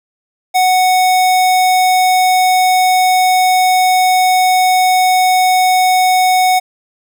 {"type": "tone", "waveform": "square", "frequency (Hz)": 740, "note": "F#5", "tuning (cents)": 0, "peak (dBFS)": -9, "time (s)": [0.54, 6.6], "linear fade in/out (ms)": 20, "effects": []}